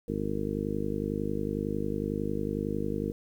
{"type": "harmonic tone", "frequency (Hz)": 51, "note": "G#1", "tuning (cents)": -31, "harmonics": [1, 2, 3, 4, 5, 6, 7, 8, 9], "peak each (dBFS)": [-40, -39, -38, -35, -37, -36, -39, -40, -36], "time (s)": [0.08, 3.12], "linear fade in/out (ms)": 5, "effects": ["10-bit"]}